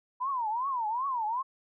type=tone with vibrato; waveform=sine; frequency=972 Hz; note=B5; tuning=28 cents flat; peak=-28 dBFS; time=0.2-1.43 s; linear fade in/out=20 ms; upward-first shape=triangle; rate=2.6 Hz; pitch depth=270 cents each way; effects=none